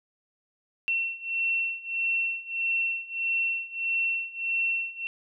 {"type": "beating tone pair", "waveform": "sine", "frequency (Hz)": [2709, 2710.6], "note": ["E7", "E7"], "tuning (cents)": [47, 48], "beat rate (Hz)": 1.6, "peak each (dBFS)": [-30, -28], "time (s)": [0.88, 5.07], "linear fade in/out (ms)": 0, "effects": []}